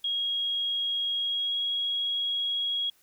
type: tone with pitch glide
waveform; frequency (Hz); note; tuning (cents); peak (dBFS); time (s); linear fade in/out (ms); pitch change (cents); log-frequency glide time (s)
sine; 3286 to 3309; G#7 to G#7; -19 to -7; -26; 0.04-2.9; 5; +12; 1.2-1.58
effects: white hiss -64 dBFS RMS until 3.02 s